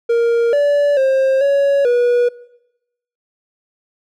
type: tone with pitch steps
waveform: triangle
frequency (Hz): 467.4 / 577 / 532 / 560 / 484.5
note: A#4 / D5 / C5 / C#5 / B4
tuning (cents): +5 / -31 / +29 / +18 / -33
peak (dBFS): -9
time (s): 0.09-2.29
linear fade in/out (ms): 10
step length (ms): 440
effects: noise-tail reverb RT60 0.9 s tail -21 dB re dry